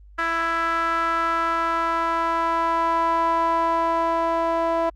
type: tone with band-pass filter sweep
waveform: sawtooth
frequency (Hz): 331.8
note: E4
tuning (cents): +11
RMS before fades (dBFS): -22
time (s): 0.18-4.9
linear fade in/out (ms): 10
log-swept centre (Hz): 1500 to 800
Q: 4.1
effects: added 50 Hz sine -44 dBFS peak until 4.95 s + Opus 32 kbps